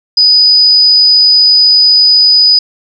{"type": "tone", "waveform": "sine", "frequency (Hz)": 4974, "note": "D#8", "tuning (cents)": -1, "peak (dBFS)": -3, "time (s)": [0.17, 2.59], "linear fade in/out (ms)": 5, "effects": []}